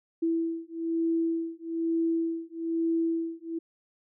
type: beating tone pair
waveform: sine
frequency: 329.6 / 330.7 Hz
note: E4 / E4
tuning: 0 / +6 cents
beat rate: 1.1 Hz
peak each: -29 / -29 dBFS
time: 0.22-3.59 s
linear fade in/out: 10 ms
effects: none